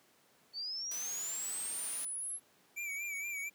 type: linear sweep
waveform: sine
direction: up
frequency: 4435 to 11175 Hz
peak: -37 dBFS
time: 0.53-2.4 s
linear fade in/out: 50 ms
type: noise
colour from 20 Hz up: white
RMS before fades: -46 dBFS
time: 0.91-2.05 s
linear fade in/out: 5 ms
type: tone with vibrato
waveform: square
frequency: 2312 Hz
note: D7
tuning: 28 cents flat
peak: -38 dBFS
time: 2.76-3.5 s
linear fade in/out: 20 ms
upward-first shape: sine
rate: 4.3 Hz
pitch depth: 62 cents each way
effects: pink hiss -67 dBFS RMS until 3.54 s + high-pass 200 Hz 12 dB/octave